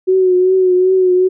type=tone with vibrato; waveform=sine; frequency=370 Hz; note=F#4; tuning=in tune; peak=-8 dBFS; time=0.07-1.29 s; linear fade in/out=20 ms; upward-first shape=triangle; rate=2.6 Hz; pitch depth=43 cents each way; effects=none